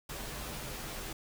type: noise with comb filter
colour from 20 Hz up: pink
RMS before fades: -41 dBFS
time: 0.09-1.13 s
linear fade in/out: 5 ms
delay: 11 ms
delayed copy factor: -0.6
effects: none